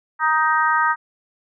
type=harmonic tone; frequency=312.5 Hz; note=D#4; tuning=8 cents sharp; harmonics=3 / 4 / 5 / 6; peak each=-20 / -19 / -21 / -25 dBFS; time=0.19-0.96 s; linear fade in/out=50 ms; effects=none